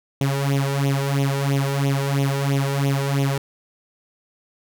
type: tone with flanger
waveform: sawtooth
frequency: 138.59 Hz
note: C#3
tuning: in tune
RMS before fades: -21 dBFS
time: 0.21-3.38 s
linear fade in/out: 2 ms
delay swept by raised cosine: 0.31 to 2.21 ms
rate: 3 Hz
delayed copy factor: +0.8
effects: none